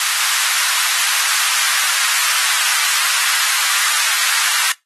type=high-pass noise; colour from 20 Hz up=pink; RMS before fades=-17 dBFS; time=0-4.72 s; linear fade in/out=2 ms; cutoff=1200 Hz; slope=24 dB/octave; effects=noise-tail reverb RT60 0.2 s tail -23 dB re dry + AAC 32 kbps